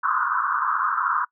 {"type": "band-pass noise", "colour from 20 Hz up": "pink", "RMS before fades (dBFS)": -23, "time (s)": [0.03, 1.25], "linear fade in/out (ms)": 10, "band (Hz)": [1000, 1500], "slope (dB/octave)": 96, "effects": ["noise-tail reverb RT60 0.1 s tail -22 dB re dry"]}